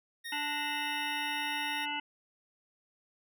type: tone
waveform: 25% pulse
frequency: 1857 Hz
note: A#6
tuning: 7 cents flat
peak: -35 dBFS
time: 0.24-1.86 s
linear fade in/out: 20 ms
type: harmonic tone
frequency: 293.7 Hz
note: D4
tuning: in tune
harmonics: 1 / 3 / 5 / 7 / 9 / 10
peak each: -45 / -37 / -42 / -41 / -40 / -39 dBFS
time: 0.32-2 s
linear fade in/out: 5 ms
effects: none